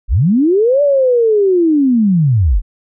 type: linear two-way sweep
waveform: sine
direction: up then down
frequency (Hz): 32.16 to 586 to 32.16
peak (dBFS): -8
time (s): 0.08-2.62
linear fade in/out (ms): 50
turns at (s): 0.82
effects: none